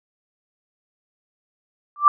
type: tone with exponential growth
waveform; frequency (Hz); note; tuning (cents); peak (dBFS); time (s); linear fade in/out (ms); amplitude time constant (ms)
sine; 1174.7; D6; 0; -4; 1.96-2.08; 1; 25
effects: none